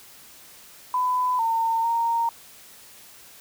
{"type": "tone with pitch steps", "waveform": "sine", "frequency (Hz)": [1002, 909, 926], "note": ["B5", "A#5", "A#5"], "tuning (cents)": [25, -44, -12], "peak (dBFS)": -20, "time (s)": [0.94, 2.29], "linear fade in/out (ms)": 2, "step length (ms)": 450, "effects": ["white hiss -48 dBFS RMS until 3.4 s"]}